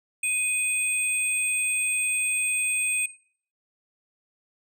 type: tone pair together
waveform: sine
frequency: 2500 / 8409 Hz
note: D#7 / C9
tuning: +8 / +8 cents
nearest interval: octave + major sixth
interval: 2100 cents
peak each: -24 dBFS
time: 0.23-3.06 s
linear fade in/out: 5 ms
effects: noise-tail reverb RT60 0.5 s tail -17 dB re dry + tanh soft clip ceiling -20 dBFS